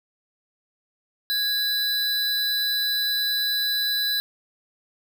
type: tone pair together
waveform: square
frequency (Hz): 1661.2 / 3985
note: G#6 / B7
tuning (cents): 0 / +15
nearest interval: octave + minor third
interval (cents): 1515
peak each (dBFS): -30 / -23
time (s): 1.3-4.2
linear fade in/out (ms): 0
effects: none